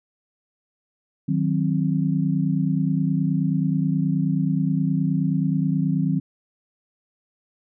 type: chord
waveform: sine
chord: C diminished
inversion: first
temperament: equal with one note detuned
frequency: 155.56 / 185 / 264.5 Hz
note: Eb3 / Gb3 / C4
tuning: 0 / 0 / +19 cents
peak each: -22 / -23 / -25 dBFS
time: 1.28-6.2 s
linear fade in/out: 10 ms
effects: none